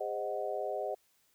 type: chord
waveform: sine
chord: Ab dominant seventh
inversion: none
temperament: equal with one note detuned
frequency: 407.5 / 523.3 / 622.3 / 740 Hz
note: Ab4 / C5 / Eb5 / Gb5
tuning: -33 / 0 / 0 / 0 cents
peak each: -39 / -39 / -37 / -39 dBFS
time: 0-0.95 s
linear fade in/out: 10 ms
effects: white hiss -71 dBFS RMS until 1.34 s